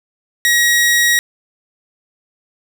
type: tone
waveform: sawtooth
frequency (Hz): 1900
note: A#6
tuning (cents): +33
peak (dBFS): -7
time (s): 0.45-1.19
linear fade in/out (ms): 0
effects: none